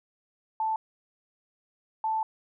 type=tone pair in turn; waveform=sine; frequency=880 / 880 Hz; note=A5 / A5; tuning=0 / 0 cents; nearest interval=unison; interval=0 cents; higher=neither; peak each=-25 dBFS; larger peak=neither; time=0.6-0.76 / 2.04-2.23 s; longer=second; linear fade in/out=2 ms; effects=none